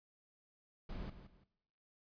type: noise with echo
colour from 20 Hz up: brown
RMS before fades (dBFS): -44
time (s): 0.89-1.1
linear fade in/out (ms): 5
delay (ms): 170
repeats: 2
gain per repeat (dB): -11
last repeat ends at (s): 1.44
effects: noise-tail reverb RT60 0.9 s tail -20 dB re dry + resampled to 11025 Hz